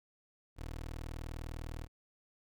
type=tone; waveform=20% pulse; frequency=39.86 Hz; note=D#1; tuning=43 cents sharp; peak=-36 dBFS; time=0.56-1.88 s; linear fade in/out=50 ms; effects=none